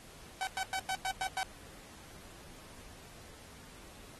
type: tone bursts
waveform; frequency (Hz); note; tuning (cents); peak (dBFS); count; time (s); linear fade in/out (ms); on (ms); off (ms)
sawtooth; 761; F#5; +48; -29; 7; 0.41-1.43; 0; 60; 100
effects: pink hiss -54 dBFS RMS until 4.19 s + AAC 32 kbps